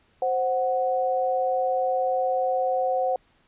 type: tone pair together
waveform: sine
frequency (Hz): 523.3 / 740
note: C5 / F#5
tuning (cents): 0 / 0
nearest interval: tritone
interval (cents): 600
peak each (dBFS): -24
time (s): 0.22-3.16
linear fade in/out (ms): 2
effects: pink hiss -63 dBFS RMS until 3.47 s + resampled to 8000 Hz